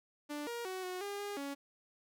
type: tone with pitch steps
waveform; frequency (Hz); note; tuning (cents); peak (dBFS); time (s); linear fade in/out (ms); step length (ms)
sawtooth; 294.5 / 472.2 / 373.6 / 366 / 404.1 / 407.6 / 280.2; D4 / A#4 / F#4 / F#4 / G#4 / G#4 / C#4; +5 / +22 / +17 / -19 / -47 / -32 / +19; -35; 0.29-1.55; 20; 180
effects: none